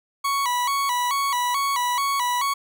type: tone with vibrato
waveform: 40% pulse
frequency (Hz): 1044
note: C6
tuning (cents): -4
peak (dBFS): -20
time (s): 0.24-2.54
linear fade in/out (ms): 10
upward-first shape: square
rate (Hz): 2.3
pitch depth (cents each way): 110
effects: none